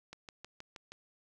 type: click train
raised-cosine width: 0.2 ms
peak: -29 dBFS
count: 6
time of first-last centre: 0.13-0.92 s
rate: 6.33 Hz
effects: none